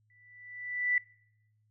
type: tone with exponential growth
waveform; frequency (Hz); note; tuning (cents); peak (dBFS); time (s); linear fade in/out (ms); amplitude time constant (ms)
sine; 1975.5; B6; 0; -23; 0.1-0.98; 2; 190
effects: noise-tail reverb RT60 0.8 s tail -23 dB re dry + added 107 Hz sine -68 dBFS peak until 1.7 s